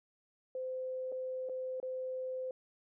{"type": "tone with dropouts", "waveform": "sine", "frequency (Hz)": 515, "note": "C5", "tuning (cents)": -28, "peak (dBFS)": -36, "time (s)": [0.55, 2.51], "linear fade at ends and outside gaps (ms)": 2, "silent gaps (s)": [[1.119, 1.123], [1.489, 1.495], [1.801, 1.828]], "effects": []}